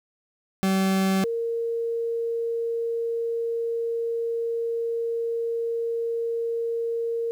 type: tone pair in turn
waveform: 40% pulse / sine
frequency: 191.5 / 462.8 Hz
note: G3 / A#4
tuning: -40 / -13 cents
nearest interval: octave + minor third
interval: 1527 cents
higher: second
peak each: -19 / -24 dBFS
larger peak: first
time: 0.63-1.24 / 1.24-7.31 s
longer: second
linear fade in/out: 0 ms
effects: 10-bit